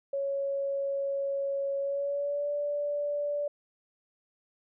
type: tone with pitch glide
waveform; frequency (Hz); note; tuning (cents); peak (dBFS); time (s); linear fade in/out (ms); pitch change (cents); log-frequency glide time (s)
sine; 554.4 to 581.6; C#5 to D5; 0 to -17; -28; 0.13-3.48; 5; +83; 1.79-2.51
effects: none